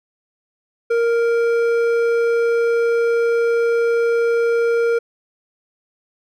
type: tone with hard clipping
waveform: sine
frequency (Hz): 466.2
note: A#4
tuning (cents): 0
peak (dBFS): -16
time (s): 0.9-4.99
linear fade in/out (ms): 10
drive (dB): 8
effects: none